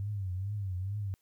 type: tone with vibrato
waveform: sine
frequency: 97.3 Hz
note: G2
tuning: 12 cents flat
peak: -32 dBFS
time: 0-1.14 s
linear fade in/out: 0 ms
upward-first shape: triangle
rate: 2.3 Hz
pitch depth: 150 cents each way
effects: white hiss -75 dBFS RMS until 1.21 s